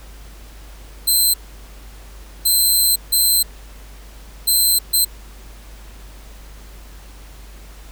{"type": "tone bursts at uneven times", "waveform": "10% pulse", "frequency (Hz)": 4096, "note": "C8", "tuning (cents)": -38, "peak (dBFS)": -6, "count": 5, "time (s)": [[1.07, 1.34], [2.45, 2.96], [3.12, 3.43], [4.47, 4.79], [4.93, 5.05]], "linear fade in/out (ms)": 10, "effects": ["added 50 Hz sine -37 dBFS peak until 7.91 s", "pink hiss -45 dBFS RMS until 7.91 s"]}